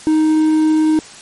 triangle tone with quantisation, 312 Hz, D#4, 5 cents sharp, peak -8 dBFS, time 0.07-0.99 s, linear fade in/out 0 ms, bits 6, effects white hiss -37 dBFS RMS until 1.21 s + MP3 48 kbps

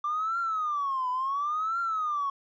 triangle tone with vibrato, 1174.7 Hz, D6, in tune, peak -23 dBFS, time 0.04-2.3 s, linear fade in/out 5 ms, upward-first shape triangle, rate 0.71 Hz, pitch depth 290 cents each way, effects tanh soft clip ceiling -24 dBFS + resampled to 16000 Hz

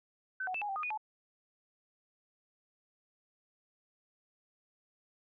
sine tone with pitch steps, 1524 / 741 / 2640 / 828 / 779 / 1234 / 2466 / 861 Hz, G6 / F#5 / E7 / G#5 / G5 / D#6 / D#7 / A5, -49 / +2 / +2 / -5 / -11 / -15 / -16 / -38 cents, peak -34 dBFS, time 0.4-0.976 s, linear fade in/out 5 ms, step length 72 ms, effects none

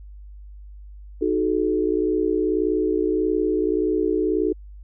sine chord, D# diminished, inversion none, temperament equal with one note detuned, 311.1 / 370 / 431.7 Hz, D#4 / F#4 / A4, 0 / 0 / -33 cents, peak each -23 dBFS, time 1.21-4.53 s, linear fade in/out 10 ms, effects added 50 Hz sine -38 dBFS peak until 4.83 s

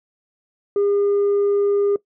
sine tone with tanh clipping, 404.6 Hz, G#4, 45 cents flat, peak -16 dBFS, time 0.76-1.96 s, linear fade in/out 2 ms, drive 1 dB, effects noise-tail reverb RT60 0.1 s tail -19 dB re dry

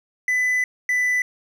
triangle tone pair in turn, 2000 / 1990.9 Hz, B6 / B6, +21 / +13 cents, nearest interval unison, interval 8 cents, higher first, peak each -16 dBFS, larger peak neither, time 0.28-0.64 / 0.89-1.22 s, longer first, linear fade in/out 2 ms, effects none

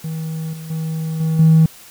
triangle tone with level steps, 160 Hz, D#3, 49 cents sharp, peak -20 / -27 / -18 / -13 / -4 dBFS, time 0.04-1.66 s, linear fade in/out 5 ms, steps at 0.53 / 0.7 / 1.2 / 1.39 s, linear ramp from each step 5 ms, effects tanh soft clip ceiling -4 dBFS + white hiss -42 dBFS RMS until 1.9 s

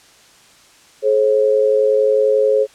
sine tone pair together, 427.4 / 538.5 Hz, G#4 / C5, +50 / +50 cents, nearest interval major third, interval 400 cents, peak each -14 dBFS, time 1.02-2.67 s, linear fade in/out 50 ms, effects white hiss -48 dBFS RMS until 2.74 s + low-pass 8000 Hz 12 dB/octave

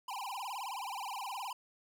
square tone with vibrato, 896 Hz, A5, 31 cents sharp, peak -39 dBFS, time 0.08-1.53 s, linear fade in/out 5 ms, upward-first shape sine, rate 19 Hz, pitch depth 260 cents each way, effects none

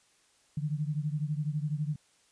sine beating tone pair, 146.83 / 158.83 Hz, D3 / D#3, 0 / +36 cents, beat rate 12 Hz, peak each -31 / -34 dBFS, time 0.57-1.96 s, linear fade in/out 5 ms, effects white hiss -66 dBFS RMS until 2.31 s + resampled to 22050 Hz

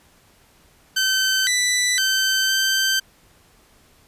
15% pulse tone with pitch steps, 1539 / 1981 / 1544 / 1554 Hz, G6 / B6 / G6 / G6, -32 / +5 / -27 / -16 cents, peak -11 dBFS, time 0.96-3 s, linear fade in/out 10 ms, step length 510 ms, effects pink hiss -55 dBFS RMS until 4.07 s + resampled to 32000 Hz

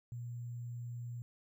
sine tone with sample-and-hold, 120 Hz, B2, 49 cents flat, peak -40 dBFS, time 0.12-1.22 s, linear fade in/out 0 ms, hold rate 7350 Hz, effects none

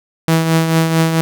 sawtooth tone with tremolo, 162.7 Hz, E3, 22 cents flat, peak -5 dBFS, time 0.28-1.21 s, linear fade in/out 0 ms, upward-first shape triangle, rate 4.5 Hz, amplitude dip 55%, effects none

